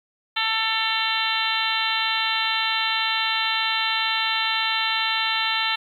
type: harmonic tone with a mistuned harmonic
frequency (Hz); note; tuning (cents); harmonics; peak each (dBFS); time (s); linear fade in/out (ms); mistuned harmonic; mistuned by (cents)
444.5; A4; +18; 2 / 3 / 4 / 5 / 6 / 7 / 8 / 9; -29 / -29 / -29 / -29 / -29 / -29 / -29 / -29; 0.36-5.76; 10; 6; +43
effects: 9-bit